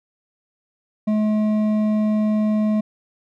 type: tone with hard clipping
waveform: triangle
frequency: 213.6 Hz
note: G#3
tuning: 49 cents sharp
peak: -18 dBFS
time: 1.07-2.81 s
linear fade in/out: 10 ms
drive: 11 dB
effects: none